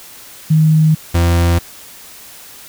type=tone pair in turn; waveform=sine / 40% pulse; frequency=156.5 / 85.53 Hz; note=D#3 / F2; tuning=+10 / -36 cents; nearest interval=minor seventh; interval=1046 cents; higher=first; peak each=-7 / -9 dBFS; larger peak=first; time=0.5-0.95 / 1.14-1.59 s; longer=neither; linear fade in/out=10 ms; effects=white hiss -37 dBFS RMS until 2.68 s